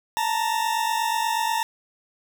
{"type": "tone pair together", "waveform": "40% pulse", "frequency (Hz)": [884, 932.3], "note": ["A5", "A#5"], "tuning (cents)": [8, 0], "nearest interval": "minor second", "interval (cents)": 92, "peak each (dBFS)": -24, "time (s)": [0.17, 1.63], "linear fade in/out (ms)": 0, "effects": []}